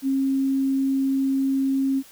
sine tone, 269.7 Hz, C#4, 47 cents flat, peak -19 dBFS, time 0.02-2.03 s, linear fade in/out 50 ms, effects white hiss -49 dBFS RMS until 2.11 s

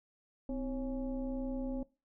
sine tone with frequency modulation, 258 Hz, C4, 24 cents flat, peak -34 dBFS, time 0.49-1.83 s, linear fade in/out 2 ms, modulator 289 Hz, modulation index 0.93, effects noise-tail reverb RT60 0.3 s tail -21 dB re dry

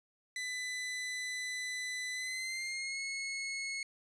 sawtooth tone with pitch glide, 2000 to 2181 Hz, B6 to C#7, +21 to -29 cents, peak -33 dBFS, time 0.36-3.83 s, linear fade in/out 2 ms, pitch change +150 cents, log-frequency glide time 2.13-3 s, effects resampled to 22050 Hz

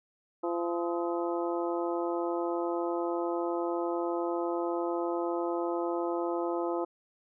harmonic tone with a mistuned harmonic, 171.6 Hz, F3, 30 cents flat, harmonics 2 / 3 / 4 / 5 / 6 / 7, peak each -31 / -35 / -37 / -39 / -41 / -42 dBFS, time 0.43-6.85 s, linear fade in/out 10 ms, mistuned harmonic 7, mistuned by +87 cents, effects none

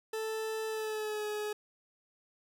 40% pulse tone with pitch glide, 440 to 421.3 Hz, A4 to G#4, 0 to +25 cents, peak -33 dBFS, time 0.13-1.53 s, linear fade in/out 5 ms, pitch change -75 cents, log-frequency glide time 0.68-1.26 s, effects none

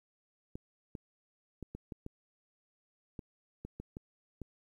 clicks, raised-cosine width 3 ms, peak -29 dBFS, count 11, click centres 0.555 / 0.952 / 1.627 / 1.75 / 1.922 / 2.064 / 3.192 / 3.65 / 3.8 / 3.969 / 4.417 s, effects 11-bit

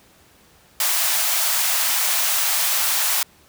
white high-pass noise, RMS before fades -20 dBFS, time 0.8-3.23 s, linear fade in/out 2 ms, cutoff 620 Hz, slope 48 dB/octave, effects pink hiss -53 dBFS RMS until 3.48 s + high-pass 60 Hz 12 dB/octave

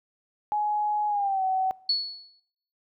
sine tone with pitch glide, 839 to 756.1 Hz, G#5 to F#5, +17 to +37 cents, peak -23 dBFS, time 0.52-1.71 s, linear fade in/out 0 ms, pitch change -180 cents, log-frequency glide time 1.08-1.43 s
sine tone with exponential decay, 4400 Hz, C#8, 14 cents flat, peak -19 dBFS, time 1.89-2.4 s, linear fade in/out 5 ms, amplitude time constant 110 ms
effects noise-tail reverb RT60 0.8 s tail -22 dB re dry

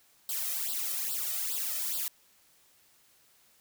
blue noise with flanger, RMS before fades -33 dBFS, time 0.29-2.08 s, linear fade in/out 2 ms, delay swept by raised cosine 0.23 to 1.63 ms, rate 2.4 Hz, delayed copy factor +0.95, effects white hiss -64 dBFS RMS until 3.6 s

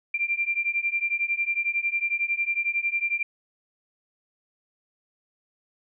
sine beating tone pair, 2366 / 2377 Hz, D7 / D7, +12 / +20 cents, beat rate 11 Hz, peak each -27 / -26 dBFS, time 0.14-3.23 s, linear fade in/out 5 ms, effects none

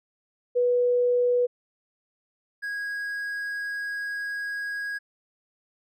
sine / triangle tone pair in turn, 490 / 1648.2 Hz, B4 / G#6, -14 / -14 cents, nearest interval octave + major sixth, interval 2100 cents, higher second, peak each -19 / -27 dBFS, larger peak first, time 0.55-1.47 / 2.62-4.99 s, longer second, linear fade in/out 20 ms, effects none

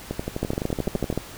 two click trains, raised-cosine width 2 ms, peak -10 / -13 dBFS, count 11 / 13, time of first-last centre 0.43-1.176 / 0.11-1.127 s, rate 13.4 / 11.8 Hz, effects pink hiss -41 dBFS RMS until 1.37 s

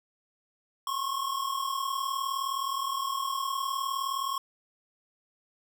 square tone pair together, 1060 / 1099.4 Hz, C6 / C#6, +22 / -15 cents, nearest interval minor second, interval 63 cents, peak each -34 / -32 dBFS, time 0.87-4.38 s, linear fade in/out 2 ms, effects none

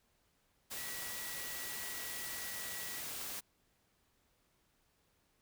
sine tone in noise, 1935 Hz, B6, 36 cents flat, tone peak -49 dBFS, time 0.76-3.01 s, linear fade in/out 20 ms, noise white, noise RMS -43 dBFS, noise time 0.7-3.41 s, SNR -9 dB, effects pink hiss -75 dBFS RMS until 5.41 s

